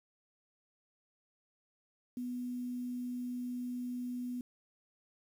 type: tone with quantisation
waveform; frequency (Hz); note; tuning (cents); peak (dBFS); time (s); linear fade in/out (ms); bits
sine; 246.8; B3; -1; -36; 2.17-4.41; 2; 10
effects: none